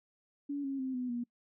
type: tone with pitch steps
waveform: sine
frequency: 284.7 / 272.8 / 261.4 / 250.4 / 240 Hz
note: C#4 / C#4 / C4 / B3 / B3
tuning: +46 / -28 / -1 / +24 / -49 cents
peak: -33 dBFS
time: 0.49-1.24 s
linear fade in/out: 10 ms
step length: 150 ms
effects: noise-tail reverb RT60 0.1 s tail -24 dB re dry